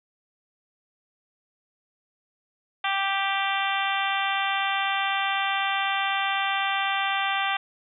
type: harmonic tone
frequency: 392 Hz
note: G4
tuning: in tune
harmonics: 2 / 3 / 4 / 5 / 6 / 7 / 8 / 9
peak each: -28 / -30 / -31 / -32 / -33 / -33 / -34 / -35 dBFS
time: 2.84-7.57 s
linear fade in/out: 5 ms
effects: none